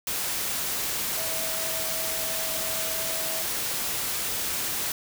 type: tone in noise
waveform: sine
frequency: 648 Hz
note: E5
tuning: 30 cents flat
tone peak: -37 dBFS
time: 1.17-3.42 s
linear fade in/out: 2 ms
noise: white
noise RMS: -29 dBFS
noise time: 0.07-4.92 s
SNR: -11 dB
effects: none